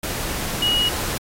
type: tone in noise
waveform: sine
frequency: 2900 Hz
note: F#7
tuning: 35 cents flat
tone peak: -17 dBFS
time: 0.62-0.89 s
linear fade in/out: 5 ms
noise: pink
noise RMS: -26 dBFS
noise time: 0.03-1.18 s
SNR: +6 dB
effects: AAC 48 kbps